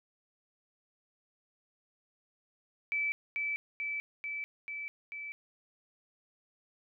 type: tone with echo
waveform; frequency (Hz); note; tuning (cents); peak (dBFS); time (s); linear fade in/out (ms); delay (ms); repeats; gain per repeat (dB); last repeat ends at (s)
sine; 2311; D7; -28; -29; 2.92-3.12; 0; 440; 5; -2; 5.32
effects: none